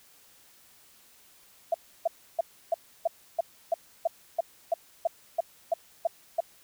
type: tone bursts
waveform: sine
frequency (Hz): 669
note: E5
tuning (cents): +25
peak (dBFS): -21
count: 15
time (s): 1.72-6.405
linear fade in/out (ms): 5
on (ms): 23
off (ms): 310
effects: white hiss -58 dBFS RMS until 6.63 s